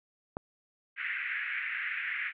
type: click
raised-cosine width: 1 ms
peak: -21 dBFS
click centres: 0.369 s
type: band-pass noise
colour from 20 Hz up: pink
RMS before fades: -35 dBFS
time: 0.96-2.33 s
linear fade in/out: 50 ms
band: 1600 to 2400 Hz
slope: 48 dB/octave
effects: none